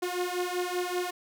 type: beating tone pair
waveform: sawtooth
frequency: 356 / 361.2 Hz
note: F4 / F#4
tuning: +33 / -42 cents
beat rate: 5.2 Hz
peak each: -28 dBFS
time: 0.02-1.11 s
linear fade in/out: 10 ms
effects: none